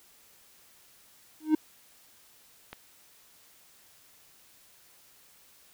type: tone with exponential growth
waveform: triangle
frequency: 310 Hz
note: D#4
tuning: 6 cents flat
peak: -14 dBFS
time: 1.4-1.55 s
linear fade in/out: 5 ms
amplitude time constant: 32 ms
type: click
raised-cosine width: 0.3 ms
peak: -24 dBFS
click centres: 2.73 s
effects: white hiss -59 dBFS RMS until 5.73 s